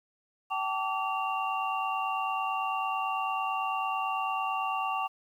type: tone cluster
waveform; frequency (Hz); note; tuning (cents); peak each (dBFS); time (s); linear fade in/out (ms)
sine; 769 / 878 / 1151 / 2769; G5 / A5 / D6 / F7; -33 / -4 / -35 / -15; -33 / -35 / -32 / -37; 0.5-5.08; 20
effects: 10-bit